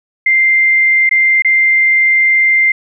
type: tone with dropouts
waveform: sine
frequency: 2093 Hz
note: C7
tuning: in tune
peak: -7 dBFS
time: 0.26-2.72 s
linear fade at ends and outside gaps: 5 ms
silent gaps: 1.093-1.111 / 1.422-1.447 s
effects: none